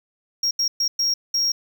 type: tone bursts at uneven times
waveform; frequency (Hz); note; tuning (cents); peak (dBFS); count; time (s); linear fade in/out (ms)
triangle; 5588; F8; 0; -17; 5; 0.43-0.51 / 0.59-0.68 / 0.8-0.88 / 0.99-1.14 / 1.34-1.52; 5
effects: 8-bit